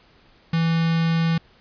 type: tone with notch filter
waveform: square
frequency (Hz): 164.81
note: E3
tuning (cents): 0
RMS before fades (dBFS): -20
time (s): 0.53-1.38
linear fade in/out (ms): 5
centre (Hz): 590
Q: 0.78
effects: pink hiss -55 dBFS RMS until 1.6 s + resampled to 11025 Hz